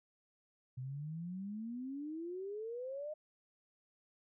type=exponential sweep; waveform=sine; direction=up; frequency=124.7 to 622.3 Hz; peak=-40 dBFS; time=0.77-3.14 s; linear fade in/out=10 ms; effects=none